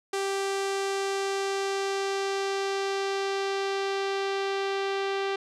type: tone with low-pass filter sweep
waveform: sawtooth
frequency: 392 Hz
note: G4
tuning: in tune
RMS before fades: -29 dBFS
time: 0.13-5.36 s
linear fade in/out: 5 ms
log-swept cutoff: 8400 to 3700 Hz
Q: 1.2
effects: none